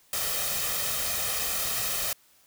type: noise with comb filter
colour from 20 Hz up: white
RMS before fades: -29 dBFS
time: 0.13-2.13 s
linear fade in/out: 2 ms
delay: 1.6 ms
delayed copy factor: +0.65
effects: white hiss -61 dBFS RMS until 2.46 s